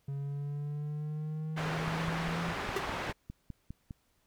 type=linear sweep; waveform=triangle; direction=up; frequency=138.59 to 170 Hz; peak=-32 dBFS; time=0.08-2.53 s; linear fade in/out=5 ms
type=low-pass noise; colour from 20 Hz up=white; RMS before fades=-37 dBFS; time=1.56-3.13 s; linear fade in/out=20 ms; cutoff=1700 Hz; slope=12 dB/octave
type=click train; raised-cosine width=5 ms; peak=-29 dBFS; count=11; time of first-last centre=1.88-3.908 s; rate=4.93 Hz
type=tone with exponential decay; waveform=square; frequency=392 Hz; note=G4; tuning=in tune; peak=-28 dBFS; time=2.76-2.85 s; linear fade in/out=5 ms; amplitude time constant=19 ms
effects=pink hiss -73 dBFS RMS until 4.26 s